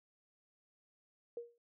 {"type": "tone with exponential decay", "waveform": "sine", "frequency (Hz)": 472.5, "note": "A#4", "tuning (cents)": 23, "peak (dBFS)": -37, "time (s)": [1.37, 1.58], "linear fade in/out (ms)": 2, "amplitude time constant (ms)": 44, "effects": []}